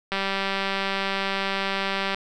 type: click train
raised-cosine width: 0.3 ms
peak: -10 dBFS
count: 396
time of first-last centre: 0.12-2.146 s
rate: 195 Hz
effects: none